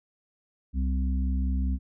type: harmonic tone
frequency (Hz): 65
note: C2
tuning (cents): -11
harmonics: 1 / 3 / 4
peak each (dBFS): -24 / -34 / -36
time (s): 0.73-1.79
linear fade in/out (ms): 50
effects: none